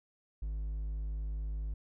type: tone with hard clipping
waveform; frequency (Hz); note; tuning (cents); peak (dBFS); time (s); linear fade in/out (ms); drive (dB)
triangle; 52.3; G#1; +13; -35; 0.42-1.74; 5; 6
effects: none